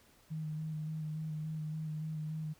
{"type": "tone with vibrato", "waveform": "sine", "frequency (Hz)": 155.56, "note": "D#3", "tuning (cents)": 0, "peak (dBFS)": -36, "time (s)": [0.3, 2.54], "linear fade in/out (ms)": 20, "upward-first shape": "square", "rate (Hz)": 3.5, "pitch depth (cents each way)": 17, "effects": ["pink hiss -65 dBFS RMS until 2.59 s"]}